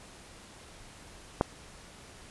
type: click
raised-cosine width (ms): 1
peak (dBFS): -9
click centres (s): 1.411
effects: pink hiss -51 dBFS RMS until 2.3 s + resampled to 24000 Hz